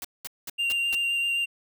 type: noise bursts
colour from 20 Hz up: white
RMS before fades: -35 dBFS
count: 5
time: 0.02-0.95 s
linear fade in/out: 2 ms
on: 26 ms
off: 200 ms
type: tone with vibrato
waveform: triangle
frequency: 2779 Hz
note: F7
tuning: 9 cents flat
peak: -22 dBFS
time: 0.58-1.46 s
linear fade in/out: 20 ms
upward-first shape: sine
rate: 7.7 Hz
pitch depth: 12 cents each way
effects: none